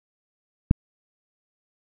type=click; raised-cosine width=5 ms; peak=-3 dBFS; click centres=0.711 s; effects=none